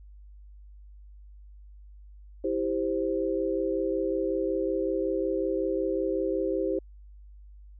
sine chord, C major, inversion first, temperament just, 327 / 392.4 / 523.3 Hz, E4 / G4 / C5, -14 / +2 / 0 cents, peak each -30 / -29 / -30 dBFS, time 2.44-6.79 s, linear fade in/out 5 ms, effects added 50 Hz sine -46 dBFS peak until 7.79 s

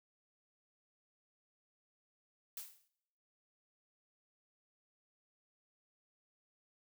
blue noise with exponential decay, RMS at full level -42 dBFS, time 2.57-2.88 s, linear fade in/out 2 ms, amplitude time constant 66 ms, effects noise-tail reverb RT60 0.9 s tail -24 dB re dry

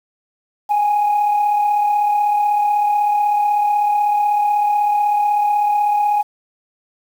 sine tone pair together, 794.5 / 830.6 Hz, G5 / G#5, +23 / 0 cents, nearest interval minor second, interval 77 cents, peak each -23 / -12 dBFS, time 0.69-6.23 s, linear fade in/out 20 ms, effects tanh soft clip ceiling -10 dBFS + 7-bit

